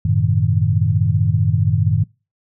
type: chord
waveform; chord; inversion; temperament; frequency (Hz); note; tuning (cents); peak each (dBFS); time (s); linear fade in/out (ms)
sine; F# diminished seventh; none; equal with one note detuned; 94.66 / 110 / 130.81 / 155.56; F#2 / A2 / C3 / Eb3; +40 / 0 / 0 / 0; -18 / -17 / -23 / -19; 0.05-2.04; 5
effects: noise-tail reverb RT60 0.3 s tail -25 dB re dry